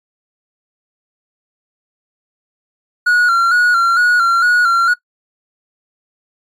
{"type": "tone with vibrato", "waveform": "triangle", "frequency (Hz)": 1413, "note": "F6", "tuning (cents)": 20, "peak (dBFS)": -7, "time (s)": [3.06, 4.94], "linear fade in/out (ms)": 10, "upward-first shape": "square", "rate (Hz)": 2.2, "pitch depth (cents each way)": 51, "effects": ["noise-tail reverb RT60 0.1 s tail -19 dB re dry", "MP3 96 kbps"]}